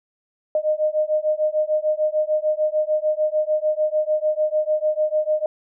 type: beating tone pair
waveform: sine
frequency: 611 / 617.7 Hz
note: D#5 / D#5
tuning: -32 / -13 cents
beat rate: 6.7 Hz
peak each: -21 dBFS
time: 0.55-5.46 s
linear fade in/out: 2 ms
effects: none